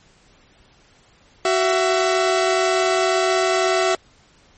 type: tone pair together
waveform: sawtooth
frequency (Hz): 374.9 / 668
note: F#4 / E5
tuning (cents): +23 / +23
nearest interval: minor seventh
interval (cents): 1000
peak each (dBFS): -15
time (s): 1.45-3.95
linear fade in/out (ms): 2
effects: pink hiss -54 dBFS RMS until 4.57 s + MP3 32 kbps